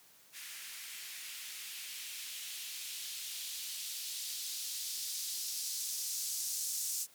violet noise with band-pass filter sweep, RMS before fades -41 dBFS, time 0.32-7.07 s, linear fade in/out 50 ms, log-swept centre 1900 to 6400 Hz, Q 1.5, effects white hiss -62 dBFS RMS until 7.14 s + high-pass 80 Hz 12 dB/octave

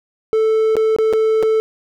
triangle tone with dropouts, 440 Hz, A4, in tune, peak -10 dBFS, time 0.33-1.6 s, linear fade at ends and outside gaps 0 ms, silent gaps 0.755-0.767 / 0.963-0.986 / 1.128-1.135 / 1.427-1.432 s, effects none

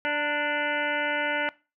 harmonic tone with a mistuned harmonic, 293.7 Hz, D4, in tune, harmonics 1 / 2 / 3 / 5 / 6 / 7 / 8 / 9 / 10, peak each -36 / -31 / -32 / -29 / -36 / -32 / -38 / -40 / -38 dBFS, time 0.05-1.49 s, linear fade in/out 0 ms, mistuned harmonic 3, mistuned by +33 cents, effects noise-tail reverb RT60 0.3 s tail -21 dB re dry

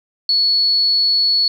sine tone, 4400 Hz, C#8, 14 cents flat, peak -12 dBFS, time 0.29-1.48 s, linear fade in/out 2 ms, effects 8-bit

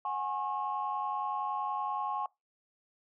sine chord, F# suspended second, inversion none, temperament equal with one note detuned, 740 / 830.6 / 1084 Hz, F#5 / G#5 / C#6, 0 / 0 / -39 cents, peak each -39 / -34 / -34 dBFS, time 0.05-2.26 s, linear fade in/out 2 ms, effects noise-tail reverb RT60 0.2 s tail -23 dB re dry + tanh soft clip ceiling -23 dBFS

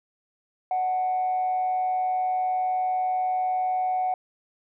sine tone with frequency modulation, 740 Hz, F#5, in tune, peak -21 dBFS, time 0.71-4.14 s, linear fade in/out 2 ms, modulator 141 Hz, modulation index 0.21, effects tanh soft clip ceiling -19 dBFS

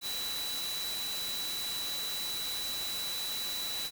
sine tone in noise, 3951 Hz, B7, in tune, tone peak -35 dBFS, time 0.01-3.91 s, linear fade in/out 50 ms, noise white, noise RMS -39 dBFS, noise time 0.01-3.91 s, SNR +1 dB, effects none

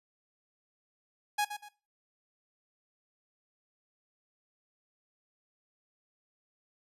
sawtooth tone with echo, 830.6 Hz, G#5, in tune, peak -23 dBFS, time 1.38-1.45 s, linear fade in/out 10 ms, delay 120 ms, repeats 2, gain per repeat -10 dB, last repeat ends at 1.69 s, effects noise-tail reverb RT60 0.3 s tail -17 dB re dry + resampled to 32000 Hz

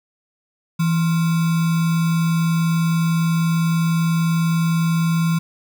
sine tone with sample-and-hold, 165.6 Hz, E3, 8 cents sharp, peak -15 dBFS, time 0.79-5.39 s, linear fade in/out 10 ms, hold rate 1225 Hz, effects none

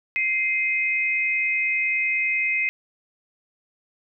sine tone pair together, 2093 / 2523 Hz, C7 / D#7, 0 / +23 cents, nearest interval minor third, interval 323 cents, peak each -23 dBFS, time 0.16-2.69 s, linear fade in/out 0 ms, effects none

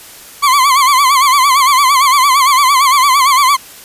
40% pulse tone with vibrato, 1085 Hz, C#6, 37 cents flat, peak -6 dBFS, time 0.42-3.57 s, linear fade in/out 20 ms, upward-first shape sine, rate 8.8 Hz, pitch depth 120 cents each way, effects white hiss -35 dBFS RMS until 3.84 s + resampled to 32000 Hz

